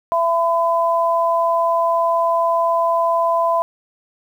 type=tone pair together; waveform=sine; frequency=671 / 1009.1 Hz; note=E5 / B5; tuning=+31 / +37 cents; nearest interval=perfect fifth; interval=706 cents; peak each=-17 / -17 dBFS; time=0.12-3.62 s; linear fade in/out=0 ms; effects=8-bit